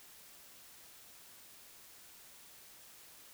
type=silence; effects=white hiss -57 dBFS RMS until 3.33 s